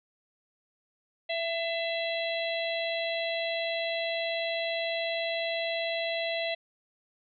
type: harmonic tone with a mistuned harmonic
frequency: 666 Hz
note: E5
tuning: 18 cents sharp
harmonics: 1 / 3 / 4 / 5 / 6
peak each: -31 / -36 / -37 / -38 / -39 dBFS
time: 1.29-6.55 s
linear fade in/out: 10 ms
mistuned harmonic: 3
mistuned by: +15 cents
effects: none